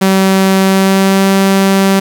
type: tone with pitch glide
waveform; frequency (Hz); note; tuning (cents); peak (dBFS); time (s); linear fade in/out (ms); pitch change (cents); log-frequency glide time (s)
sawtooth; 191.6 to 194.16; G3 to G3; -39 to -16; -3; 0.01-2; 10; +23; 0.63-1.27
effects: 7-bit